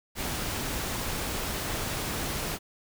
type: noise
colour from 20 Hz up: pink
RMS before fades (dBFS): -32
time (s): 0.15-2.59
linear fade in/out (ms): 50
effects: none